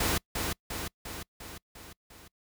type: noise with echo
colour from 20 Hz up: pink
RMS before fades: -28 dBFS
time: 0-0.18 s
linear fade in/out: 5 ms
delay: 350 ms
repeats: 6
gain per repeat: -4 dB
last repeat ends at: 2.28 s
effects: noise-tail reverb RT60 0.1 s tail -25 dB re dry